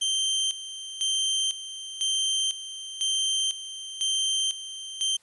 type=tone with tremolo; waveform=sawtooth; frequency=3136 Hz; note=G7; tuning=in tune; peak=-20 dBFS; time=0.01-5.17 s; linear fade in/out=10 ms; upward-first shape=square; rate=1 Hz; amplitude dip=75%; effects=white hiss -62 dBFS RMS until 5.22 s + resampled to 24000 Hz